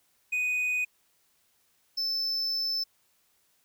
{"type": "tone pair in turn", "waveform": "triangle", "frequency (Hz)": [2489, 5274], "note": ["D#7", "E8"], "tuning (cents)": [0, 0], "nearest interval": "octave + minor second", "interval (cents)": 1300, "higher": "second", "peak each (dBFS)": [-24, -26], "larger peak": "first", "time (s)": [[0.32, 0.85], [1.97, 2.84]], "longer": "second", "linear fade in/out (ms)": 10, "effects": ["white hiss -69 dBFS RMS until 3.64 s"]}